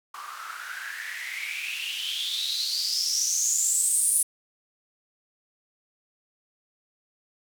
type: noise with band-pass filter sweep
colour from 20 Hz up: blue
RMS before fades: -28 dBFS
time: 0.14-4.23 s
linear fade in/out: 5 ms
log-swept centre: 1100 to 10000 Hz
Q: 9.5
effects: none